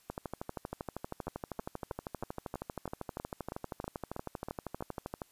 two click trains, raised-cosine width 1 ms, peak -24 / -23 dBFS, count 12 / 66, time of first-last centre 1.27-4.807 / 0.1-5.218 s, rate 3.11 / 12.7 Hz, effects white hiss -66 dBFS RMS until 5.31 s + resampled to 32000 Hz

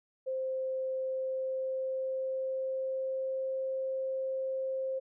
sine tone with pitch glide, 523.3 to 528.2 Hz, C5 to C5, 0 to +16 cents, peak -31 dBFS, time 0.26-5 s, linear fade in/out 20 ms, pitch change +16 cents, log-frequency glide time 0.98-3.55 s, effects none

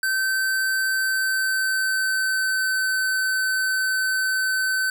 square tone with pitch glide, 1544 to 1527.1 Hz, G6 to G6, -27 to -46 cents, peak -21 dBFS, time 0.03-4.9 s, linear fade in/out 2 ms, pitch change -19 cents, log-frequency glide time 0.91-3.01 s, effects none

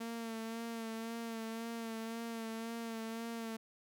sawtooth tone with vibrato, 227.5 Hz, A#3, 42 cents flat, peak -36 dBFS, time 0-3.57 s, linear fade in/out 10 ms, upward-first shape sine, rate 1.9 Hz, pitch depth 30 cents each way, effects none

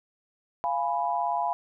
sine chord, F diminished, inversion none, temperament equal with one note detuned, 694 / 830.6 / 987.8 Hz, F5 / Ab5 / Cb6, -11 / 0 / 0 cents, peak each -29 dBFS, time 0.64-1.53 s, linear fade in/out 0 ms, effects none

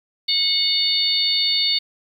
harmonic tone with a mistuned harmonic, 729 Hz, F#5, 26 cents flat, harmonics 3 / 4 / 5 / 6, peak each -29 / -28 / -21 / -19 dBFS, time 0.28-1.79 s, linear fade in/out 10 ms, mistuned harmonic 6, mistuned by +30 cents, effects 8-bit

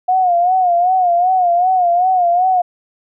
sine tone with vibrato, 720 Hz, F#5, 47 cents flat, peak -10 dBFS, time 0.08-2.62 s, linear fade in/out 10 ms, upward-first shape sine, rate 2.6 Hz, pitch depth 80 cents each way, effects none

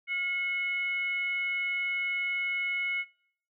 sine tone with frequency modulation, 2184 Hz, C#7, 26 cents flat, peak -28 dBFS, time 0.07-3.05 s, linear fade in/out 50 ms, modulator 766 Hz, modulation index 0.39, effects noise-tail reverb RT60 0.6 s tail -23 dB re dry

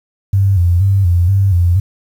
sine tone with vibrato, 92.5 Hz, F#2, in tune, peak -8 dBFS, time 0.33-1.8 s, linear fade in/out 5 ms, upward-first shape square, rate 2.1 Hz, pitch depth 100 cents each way, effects 7-bit

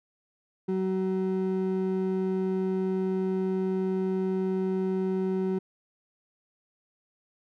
triangle ring-modulated tone, 282.4 Hz, C#4, 32 cents sharp, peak -20 dBFS, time 0.68-5.59 s, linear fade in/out 10 ms, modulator 94.1 Hz, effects none

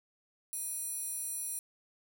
square tone with high-pass filter, 830.6 Hz, G#5, in tune, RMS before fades -38 dBFS, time 0.53-1.59 s, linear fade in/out 0 ms, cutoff 10000 Hz, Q 4.5, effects none

